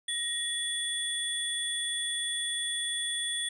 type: tone cluster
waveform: sine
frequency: 1873 / 3427 / 8850 Hz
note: A#6 / A7 / C#9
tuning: +8 / -46 / -4 cents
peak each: -37 / -31 / -35 dBFS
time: 0.08-3.49 s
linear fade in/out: 5 ms
effects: tanh soft clip ceiling -20 dBFS